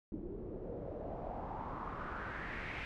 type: noise with low-pass filter sweep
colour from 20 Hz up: pink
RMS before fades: -43 dBFS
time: 0.12-2.85 s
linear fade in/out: 0 ms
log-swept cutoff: 310 to 2400 Hz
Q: 3.6
effects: none